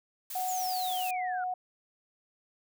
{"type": "noise", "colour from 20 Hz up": "blue", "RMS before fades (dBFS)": -39, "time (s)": [0.3, 1.11], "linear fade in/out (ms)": 5}
{"type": "tone with pitch glide", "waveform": "sine", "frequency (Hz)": [740, 733.2], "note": ["F#5", "F#5"], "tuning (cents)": [0, -16], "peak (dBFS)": -30, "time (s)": [0.35, 1.54], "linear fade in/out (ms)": 5, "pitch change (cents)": -16, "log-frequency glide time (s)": [0.5, 1.34]}
{"type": "exponential sweep", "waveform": "sine", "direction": "down", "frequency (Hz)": [7300, 1396.9], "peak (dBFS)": -38, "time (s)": [0.48, 1.44], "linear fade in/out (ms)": 2}
{"effects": []}